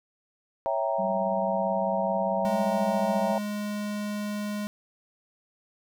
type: chord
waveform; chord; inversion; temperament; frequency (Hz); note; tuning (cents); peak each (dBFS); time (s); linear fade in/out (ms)
sine; C# diminished seventh; none; equal; 554.4 / 659.3 / 784 / 932.3; C#5 / E5 / G5 / Bb5; 0 / 0 / 0 / 0; -30 / -28 / -32 / -31; 0.66-3.38; 0
type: tone with tremolo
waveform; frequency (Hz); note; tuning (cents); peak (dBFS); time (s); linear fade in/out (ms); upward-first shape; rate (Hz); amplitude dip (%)
sine; 193.4; G3; -23; -30; 0.98-3.33; 20; sine; 18; 35
type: tone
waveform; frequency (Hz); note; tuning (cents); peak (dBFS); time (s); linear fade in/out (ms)
square; 207.7; G#3; 0; -30; 2.45-4.67; 0
effects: none